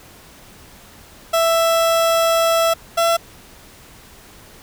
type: tone pair in turn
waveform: 30% pulse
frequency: 662 / 672 Hz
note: E5 / E5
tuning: +7 / +33 cents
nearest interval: unison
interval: 26 cents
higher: second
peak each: -11 dBFS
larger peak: neither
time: 1.33-2.74 / 2.97-3.17 s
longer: first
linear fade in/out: 10 ms
effects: pink hiss -44 dBFS RMS until 4.62 s